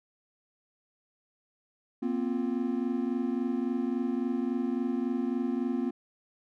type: chord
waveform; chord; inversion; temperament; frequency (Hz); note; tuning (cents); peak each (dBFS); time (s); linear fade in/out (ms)
triangle; Bb suspended second; none; equal with one note detuned; 238 / 261.6 / 349.2; Bb3 / C4 / F4; +36 / 0 / 0; -29 / -29 / -33; 2.02-5.91; 10
effects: none